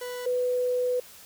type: tone pair in turn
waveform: 40% pulse / sine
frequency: 493.9 / 497 Hz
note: B4 / B4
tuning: 0 / +11 cents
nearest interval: unison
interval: 11 cents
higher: second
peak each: -32 / -23 dBFS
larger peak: second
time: 0.01-0.26 / 0.26-1 s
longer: second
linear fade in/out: 5 ms
effects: white hiss -49 dBFS RMS until 1.25 s